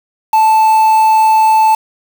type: tone with quantisation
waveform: triangle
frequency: 878 Hz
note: A5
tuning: 4 cents flat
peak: -4 dBFS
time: 0.33-1.75 s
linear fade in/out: 5 ms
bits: 4
effects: none